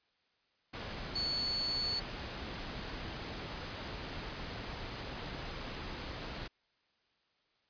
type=tone in noise; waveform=sine; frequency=4435 Hz; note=C#8; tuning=in tune; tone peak=-32 dBFS; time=1.15-2 s; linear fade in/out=10 ms; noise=pink; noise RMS=-42 dBFS; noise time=0.73-6.48 s; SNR=+7 dB; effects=white hiss -75 dBFS RMS until 7.69 s + resampled to 11025 Hz